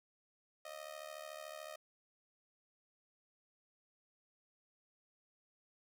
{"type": "tone with amplitude modulation", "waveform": "sawtooth", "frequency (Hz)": 622.3, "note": "D#5", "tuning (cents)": 0, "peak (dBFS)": -39, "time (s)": [0.65, 1.76], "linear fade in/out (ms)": 5, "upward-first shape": "sine", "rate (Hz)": 73.7, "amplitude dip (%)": 85, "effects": []}